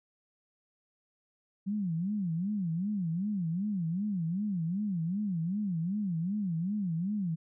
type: tone with vibrato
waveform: sine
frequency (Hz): 185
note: F#3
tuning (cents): 0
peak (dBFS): -29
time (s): 1.66-7.36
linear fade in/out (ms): 20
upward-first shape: sine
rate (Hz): 2.6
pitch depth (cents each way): 240
effects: none